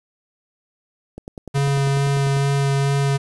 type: click train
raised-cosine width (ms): 2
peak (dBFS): -20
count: 13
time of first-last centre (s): 1.18-2.368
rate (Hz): 10.1
type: tone with vibrato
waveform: square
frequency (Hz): 139.1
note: C#3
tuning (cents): +6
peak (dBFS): -17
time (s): 1.54-3.18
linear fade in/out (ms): 20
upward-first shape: sine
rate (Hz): 2.3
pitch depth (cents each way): 10
effects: resampled to 24000 Hz + 8-bit